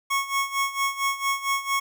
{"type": "tone with tremolo", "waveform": "25% pulse", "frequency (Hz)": 1100, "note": "C#6", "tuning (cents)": -14, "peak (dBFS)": -17, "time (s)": [0.1, 1.8], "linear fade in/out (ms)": 10, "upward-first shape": "sine", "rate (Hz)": 4.4, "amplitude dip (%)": 80, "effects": []}